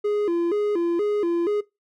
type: tone with vibrato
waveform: triangle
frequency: 376.8 Hz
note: F#4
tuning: 32 cents sharp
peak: -18 dBFS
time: 0.04-1.61 s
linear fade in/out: 10 ms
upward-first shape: square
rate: 2.1 Hz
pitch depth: 170 cents each way
effects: noise-tail reverb RT60 0.2 s tail -20 dB re dry